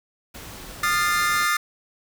pink noise, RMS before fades -39 dBFS, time 0.34-1.46 s, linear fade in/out 10 ms
45% pulse chord, F dominant seventh, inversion third, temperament equal with one note detuned, 1220.3 / 1396.9 / 1760 / 2093 Hz, Eb6 / F6 / A6 / C7, -34 / 0 / 0 / 0 cents, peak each -23 / -26 / -26 / -27 dBFS, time 0.83-1.57 s, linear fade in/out 5 ms
effects none

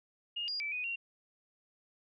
sine tone with pitch steps, 2845 / 4834 / 2318 / 2486 / 2753 Hz, F7 / D8 / D7 / D#7 / F7, +31 / +49 / -23 / -2 / -25 cents, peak -34 dBFS, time 0.36-0.96 s, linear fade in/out 10 ms, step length 120 ms, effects none

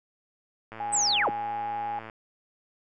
click train, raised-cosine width 0.5 ms, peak -26 dBFS, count 154, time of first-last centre 0.72-2.098 s, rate 111 Hz
sine tone, 823 Hz, G#5, 16 cents flat, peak -29 dBFS, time 0.8-1.99 s, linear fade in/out 2 ms
sine linear sweep, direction down, 8372 to 69.3 Hz, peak -22 dBFS, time 0.92-1.3 s, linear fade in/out 20 ms
effects none

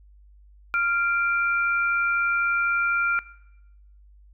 sine tone pair together, 1392 / 2364 Hz, F6 / D7, -6 / +11 cents, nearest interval major sixth, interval 917 cents, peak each -21 / -26 dBFS, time 0.74-3.19 s, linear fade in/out 0 ms, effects noise-tail reverb RT60 0.9 s tail -20 dB re dry + added 50 Hz sine -49 dBFS peak until 4.33 s

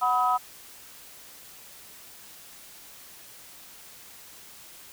sine chord, B major, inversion second, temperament equal with one note detuned, 740 / 987.8 / 1270.7 Hz, F#5 / B5 / D#6, 0 / 0 / +36 cents, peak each -25 / -25 / -24 dBFS, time 0.01-0.38 s, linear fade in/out 20 ms, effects tanh soft clip ceiling -12 dBFS + white hiss -48 dBFS RMS until 4.92 s

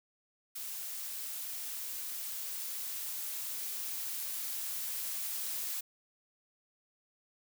blue noise with level ramp, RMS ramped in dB -41 to -37 dBFS, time 0.55-5.81 s, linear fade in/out 10 ms, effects none

